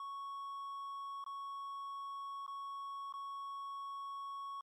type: tone with dropouts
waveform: triangle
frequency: 1108.7 Hz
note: C#6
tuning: in tune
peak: -40 dBFS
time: 0-4.61 s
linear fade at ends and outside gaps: 2 ms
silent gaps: 1.241-1.263 / 2.465-2.478 / 3.125-3.138 s
effects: MP3 64 kbps